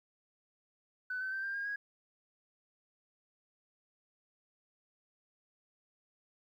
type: tone with pitch steps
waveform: sine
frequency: 1503 / 1531 / 1559.6 / 1588.7 / 1618.3 / 1648.5 Hz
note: F#6 / G6 / G6 / G6 / G#6 / G#6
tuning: +27 / -41 / -9 / +23 / -45 / -13 cents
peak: -34 dBFS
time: 1.1-1.76 s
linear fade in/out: 5 ms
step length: 110 ms
effects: tanh soft clip ceiling -30 dBFS + 12-bit